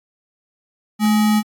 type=tone with sample-and-hold; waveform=sine; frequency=214.7 Hz; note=A3; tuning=42 cents flat; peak=-12 dBFS; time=0.99-1.43 s; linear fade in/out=50 ms; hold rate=1050 Hz; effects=AAC 64 kbps